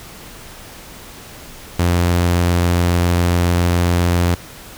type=tone; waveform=sawtooth; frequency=87.31 Hz; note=F2; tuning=in tune; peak=-9 dBFS; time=1.79-4.35 s; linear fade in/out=5 ms; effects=pink hiss -37 dBFS RMS until 4.77 s